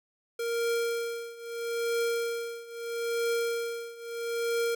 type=tone with tremolo; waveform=square; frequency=466.4 Hz; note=A#4; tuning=1 cent sharp; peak=-26 dBFS; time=0.39-4.75 s; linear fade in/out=5 ms; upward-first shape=triangle; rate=0.77 Hz; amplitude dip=90%; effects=none